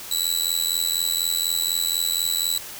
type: tone with amplitude modulation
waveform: 20% pulse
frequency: 3951 Hz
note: B7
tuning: in tune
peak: -11 dBFS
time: 0.11-2.58 s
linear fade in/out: 5 ms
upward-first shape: sine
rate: 84.1 Hz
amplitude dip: 100%
effects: white hiss -37 dBFS RMS until 2.79 s